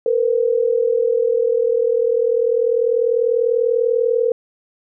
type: tone pair together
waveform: sine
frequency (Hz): 458.5 / 498.7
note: A#4 / B4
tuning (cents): -29 / +17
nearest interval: minor second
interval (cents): 146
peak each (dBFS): -16 / -18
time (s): 0.06-4.32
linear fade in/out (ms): 2
effects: none

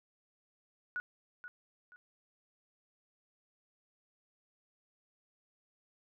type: tone with echo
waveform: sine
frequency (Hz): 1464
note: F#6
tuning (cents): -19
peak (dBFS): -34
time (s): 0.96-1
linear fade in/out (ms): 0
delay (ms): 480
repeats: 2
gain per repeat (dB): -10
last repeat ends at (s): 1.96
effects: none

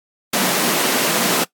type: high-pass noise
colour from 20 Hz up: pink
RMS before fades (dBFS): -18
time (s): 0.33-1.44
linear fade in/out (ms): 5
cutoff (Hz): 170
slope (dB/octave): 48
effects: noise-tail reverb RT60 0.1 s tail -19 dB re dry + AAC 64 kbps

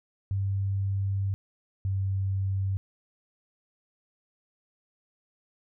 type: tone pair in turn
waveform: sine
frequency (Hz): 98 / 96.71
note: G2 / G2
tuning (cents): 0 / -23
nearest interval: unison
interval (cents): 23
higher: first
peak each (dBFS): -25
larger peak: neither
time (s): 0.31-1.34 / 1.85-2.77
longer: first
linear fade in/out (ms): 0
effects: none

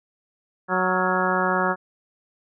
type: harmonic tone with a mistuned harmonic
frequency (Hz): 185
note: F#3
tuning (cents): 0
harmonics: 1 / 2 / 3 / 4 / 5 / 6 / 7 / 8 / 9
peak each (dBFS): -28 / -28 / -28 / -28 / -28 / -28 / -28 / -28 / -28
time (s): 0.68-1.76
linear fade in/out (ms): 50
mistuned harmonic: 8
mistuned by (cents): -76
effects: none

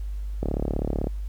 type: click train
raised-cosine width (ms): 2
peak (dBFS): -13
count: 24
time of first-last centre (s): 0.43-1.071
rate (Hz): 35.9
effects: added 50 Hz sine -28 dBFS peak until 1.28 s + pink hiss -58 dBFS RMS until 1.28 s

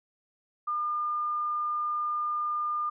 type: tone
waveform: sine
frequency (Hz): 1207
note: D6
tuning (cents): +47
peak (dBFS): -27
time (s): 0.67-2.9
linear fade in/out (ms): 10
effects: none

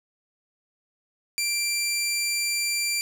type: tone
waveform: 15% pulse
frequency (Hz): 2360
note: D7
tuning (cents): +8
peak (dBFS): -17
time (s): 1.38-3.01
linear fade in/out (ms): 0
effects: 8-bit

